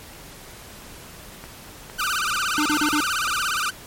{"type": "click train", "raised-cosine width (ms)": 0.5, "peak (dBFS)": -22, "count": 5, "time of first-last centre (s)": [1.44, 3.275], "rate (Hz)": 2.18}
{"type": "tone with vibrato", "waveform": "sawtooth", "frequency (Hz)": 1348, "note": "E6", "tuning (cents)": 38, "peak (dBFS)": -18, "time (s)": [1.98, 3.71], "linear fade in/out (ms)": 20, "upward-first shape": "sine", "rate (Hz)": 17, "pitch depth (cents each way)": 240}
{"type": "tone bursts", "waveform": "square", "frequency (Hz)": 300, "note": "D4", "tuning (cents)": 37, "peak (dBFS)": -21, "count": 4, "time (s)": [2.58, 3.004], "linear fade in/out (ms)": 0, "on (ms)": 76, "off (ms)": 40}
{"effects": ["pink hiss -42 dBFS RMS until 3.86 s", "MP3 64 kbps"]}